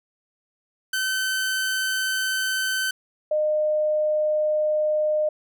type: tone pair in turn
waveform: sawtooth / sine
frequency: 1532 / 610.3 Hz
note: G6 / D#5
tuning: -40 / -34 cents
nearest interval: octave + major third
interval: 1594 cents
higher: first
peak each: -19 dBFS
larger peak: neither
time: 0.93-2.91 / 3.31-5.29 s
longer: neither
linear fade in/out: 5 ms
effects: none